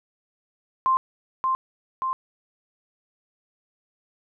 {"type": "tone with echo", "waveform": "sine", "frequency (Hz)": 1050, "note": "C6", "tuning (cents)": 6, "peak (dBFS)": -17, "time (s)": [0.86, 0.97], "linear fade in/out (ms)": 0, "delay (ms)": 580, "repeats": 2, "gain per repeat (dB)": -3, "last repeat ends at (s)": 2.13, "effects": []}